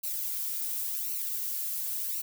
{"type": "noise with flanger", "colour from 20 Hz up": "violet", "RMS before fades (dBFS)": -33, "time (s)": [0.03, 2.22], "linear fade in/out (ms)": 10, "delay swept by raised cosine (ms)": [0.58, 2.68], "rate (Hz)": 0.92, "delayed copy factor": -0.7, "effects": []}